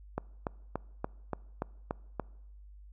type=click train; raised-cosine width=1 ms; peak=-18 dBFS; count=8; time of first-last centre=0.18-2.197 s; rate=3.47 Hz; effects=noise-tail reverb RT60 0.9 s tail -24 dB re dry + added 50 Hz sine -49 dBFS peak until 2.92 s